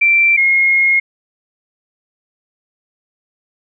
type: tone pair in turn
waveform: sine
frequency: 2349 / 2151 Hz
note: D7 / C7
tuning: 0 / +47 cents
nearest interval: major second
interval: 153 cents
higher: first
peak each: -8 / -9 dBFS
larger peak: first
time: 0.01-0.37 / 0.37-1 s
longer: second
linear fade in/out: 10 ms
effects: none